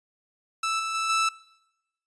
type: tone with level steps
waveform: sawtooth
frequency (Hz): 1318.5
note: E6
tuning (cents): 0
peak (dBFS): -21 / -25 / -22 / -18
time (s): 0.63-1.29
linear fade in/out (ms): 5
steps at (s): 0.79 / 0.94 / 1.09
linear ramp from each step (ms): 10
effects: noise-tail reverb RT60 0.9 s tail -22 dB re dry + resampled to 22050 Hz